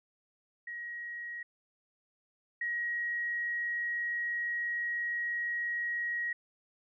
sine tone pair in turn, 1897 / 1897 Hz, A#6 / A#6, +30 / +30 cents, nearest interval unison, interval 0 cents, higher neither, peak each -38 / -31 dBFS, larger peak second, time 0.67-1.43 / 2.61-6.33 s, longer second, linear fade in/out 5 ms, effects none

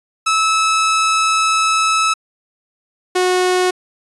sawtooth tone pair in turn, 1302 / 365.4 Hz, E6 / F#4, -22 / -22 cents, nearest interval octave + minor seventh, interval 2200 cents, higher first, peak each -9 dBFS, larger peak neither, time 0.26-2.14 / 3.15-3.71 s, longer first, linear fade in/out 10 ms, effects resampled to 24000 Hz

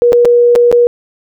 sine tone with dropouts, 480 Hz, B4, 49 cents flat, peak -4 dBFS, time 0.02-0.87 s, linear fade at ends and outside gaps 0 ms, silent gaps 0.122-0.13 / 0.249-0.254 / 0.553-0.559 / 0.715-0.726 s, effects none

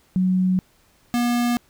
sine / square tone pair in turn, 185 / 240.5 Hz, F#3 / B3, 0 / -46 cents, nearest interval perfect fourth, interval 454 cents, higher second, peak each -16 / -19 dBFS, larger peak first, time 0.16-0.59 / 1.14-1.57 s, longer neither, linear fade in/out 0 ms, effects pink hiss -59 dBFS RMS until 1.69 s

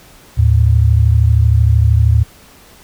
sine tone pair together, 77.04 / 110 Hz, D#2 / A2, -17 / 0 cents, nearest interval tritone, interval 617 cents, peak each -10 dBFS, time 0.37-2.24 s, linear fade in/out 20 ms, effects pink hiss -43 dBFS RMS until 2.83 s

